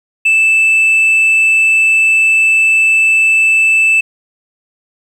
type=tone; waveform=sine; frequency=2637 Hz; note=E7; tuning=in tune; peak=-4 dBFS; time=0.25-4.01 s; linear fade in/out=10 ms; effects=tanh soft clip ceiling -6 dBFS + 7-bit